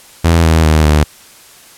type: tone with pitch steps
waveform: sawtooth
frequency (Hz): 83.4 / 80.65 / 77.99 / 75.43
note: E2 / E2 / D#2 / D2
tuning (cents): +21 / -37 / +5 / +47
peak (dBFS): -3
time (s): 0.24-1.04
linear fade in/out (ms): 10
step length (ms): 200
effects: white hiss -40 dBFS RMS until 1.77 s + low-pass 12000 Hz 12 dB/octave